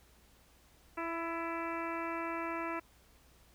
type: harmonic tone with a mistuned harmonic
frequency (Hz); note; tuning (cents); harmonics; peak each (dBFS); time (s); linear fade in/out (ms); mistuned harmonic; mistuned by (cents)
332.3; E4; +14; 1 / 2 / 3 / 4 / 5 / 6 / 7 / 8; -40 / -43 / -41 / -42 / -48 / -48 / -47 / -50; 0.97-2.8; 10; 5; +31
effects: added 60 Hz sine -65 dBFS peak until 3.54 s + pink hiss -65 dBFS RMS until 3.54 s